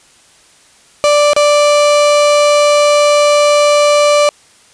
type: tone with dropouts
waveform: 35% pulse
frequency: 587.3 Hz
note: D5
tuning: in tune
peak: -5 dBFS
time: 1.04-4.29 s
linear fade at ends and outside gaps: 0 ms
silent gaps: 1.333-1.364 s
effects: white hiss -46 dBFS RMS until 4.73 s + resampled to 22050 Hz